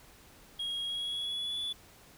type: tone with pitch glide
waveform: sine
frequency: 3284 to 3445 Hz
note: G#7 to A7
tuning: -20 to -37 cents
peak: -30 dBFS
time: 0.59-1.73 s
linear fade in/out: 10 ms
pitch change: +83 cents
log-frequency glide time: 0.84-1.61 s
effects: tanh soft clip ceiling -32 dBFS + pink hiss -57 dBFS RMS until 2.17 s